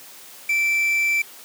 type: tone with quantisation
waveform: triangle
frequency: 2335 Hz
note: D7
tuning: 11 cents flat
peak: -16 dBFS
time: 0.49-1.22 s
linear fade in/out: 5 ms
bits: 6
effects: white hiss -43 dBFS RMS until 1.44 s + high-pass 200 Hz 12 dB/octave